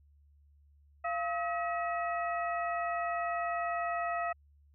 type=harmonic tone with a mistuned harmonic; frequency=640 Hz; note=D#5; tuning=49 cents sharp; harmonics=1 / 2 / 3 / 4; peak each=-33 / -36 / -40 / -45 dBFS; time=1.04-4.33 s; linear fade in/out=10 ms; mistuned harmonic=1; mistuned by=+130 cents; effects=added 72 Hz sine -60 dBFS peak until 4.74 s